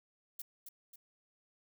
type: noise with echo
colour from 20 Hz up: violet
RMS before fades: -43 dBFS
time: 0.39-0.42 s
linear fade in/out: 5 ms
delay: 270 ms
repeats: 2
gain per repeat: -6 dB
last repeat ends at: 0.96 s
effects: none